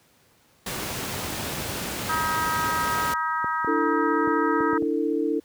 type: noise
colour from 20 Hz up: pink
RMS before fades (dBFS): -30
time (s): 0.66-3.14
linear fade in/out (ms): 5
type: harmonic tone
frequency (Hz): 317.9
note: D#4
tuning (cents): +37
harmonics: 3 / 4 / 5 / 6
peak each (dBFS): -28 / -26 / -31 / -36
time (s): 2.09-4.78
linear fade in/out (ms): 5
type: clicks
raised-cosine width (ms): 2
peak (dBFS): -20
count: 6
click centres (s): 3.444 / 3.646 / 4.275 / 4.606 / 4.731 / 4.824
type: chord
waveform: sine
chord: D suspended second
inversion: none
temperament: equal with one note detuned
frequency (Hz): 293.7 / 329.6 / 447.7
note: D4 / E4 / A4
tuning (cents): 0 / 0 / +30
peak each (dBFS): -26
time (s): 3.67-5.4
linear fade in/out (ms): 10
effects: pink hiss -60 dBFS RMS until 5.44 s + high-pass 80 Hz 12 dB/octave